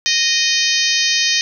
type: harmonic tone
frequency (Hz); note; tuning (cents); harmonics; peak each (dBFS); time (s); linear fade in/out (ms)
619; D#5; -9; 3 / 4 / 5 / 6 / 7 / 8 / 9 / 10; -22 / -22 / -22 / -22 / -22 / -22 / -22 / -22; 0.06-1.41; 0
effects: none